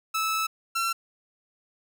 sawtooth tone pair in turn, 1308 / 1353.3 Hz, E6 / E6, -14 / +45 cents, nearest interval minor second, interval 59 cents, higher second, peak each -21 dBFS, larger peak neither, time 0.14-0.47 / 0.75-0.93 s, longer first, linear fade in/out 10 ms, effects none

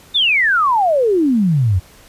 sine exponential sweep, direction down, 3700 to 85.1 Hz, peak -11 dBFS, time 0.14-1.8 s, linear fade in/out 20 ms, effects pink hiss -45 dBFS RMS until 2.08 s + resampled to 32000 Hz

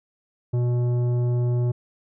sine tone with tanh clipping, 121.9 Hz, B2, 22 cents flat, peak -21 dBFS, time 0.53-1.72 s, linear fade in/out 10 ms, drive 11 dB, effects none

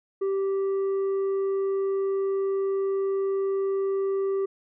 sine tone with tanh clipping, 390 Hz, G4, 9 cents flat, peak -24 dBFS, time 0.21-4.46 s, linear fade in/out 10 ms, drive 4 dB, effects none

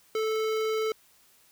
square tone with notch filter, 438.1 Hz, A4, 7 cents flat, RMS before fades -28 dBFS, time 0.15-0.92 s, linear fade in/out 2 ms, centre 9600 Hz, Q 0.77, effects white hiss -61 dBFS RMS until 1.51 s

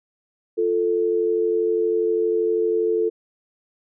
sine tone pair together, 349.2 / 441.7 Hz, F4 / A4, 0 / +7 cents, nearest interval major third, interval 407 cents, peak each -23 / -19 dBFS, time 0.57-3.1 s, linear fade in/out 20 ms, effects none

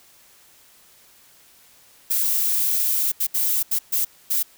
violet noise bursts at uneven times, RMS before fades -21 dBFS, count 6, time 2.1-3.12 / 3.2-3.27 / 3.34-3.63 / 3.71-3.79 / 3.92-4.05 / 4.3-4.43 s, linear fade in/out 10 ms, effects white hiss -53 dBFS RMS until 4.57 s

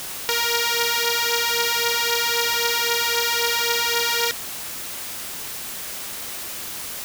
5% pulse beating tone pair, 467.7 / 471.5 Hz, A#4 / A#4, +6 / +20 cents, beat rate 3.8 Hz, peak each -11 dBFS, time 0.29-4.31 s, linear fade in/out 0 ms, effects white hiss -32 dBFS RMS until 7.04 s

